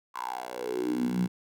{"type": "tone with high-pass filter sweep", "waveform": "10% pulse", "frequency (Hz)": 61.74, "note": "B1", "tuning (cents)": 0, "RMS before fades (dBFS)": -31, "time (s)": [0.14, 1.28], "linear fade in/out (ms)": 20, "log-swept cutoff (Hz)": [1100, 160], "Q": 7.9, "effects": []}